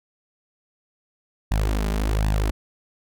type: tone with flanger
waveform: sawtooth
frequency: 52.3 Hz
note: G#1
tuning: 13 cents sharp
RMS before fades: -22 dBFS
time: 1.51-2.51 s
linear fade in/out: 5 ms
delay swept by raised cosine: 1.1 to 5 ms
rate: 1.3 Hz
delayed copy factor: +0.75
effects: none